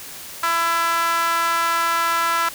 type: tone with high-pass filter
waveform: sawtooth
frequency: 334.6 Hz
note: E4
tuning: 26 cents sharp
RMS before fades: -20 dBFS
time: 0.43-2.49 s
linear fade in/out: 5 ms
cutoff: 1200 Hz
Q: 4.8
effects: white hiss -36 dBFS RMS until 2.54 s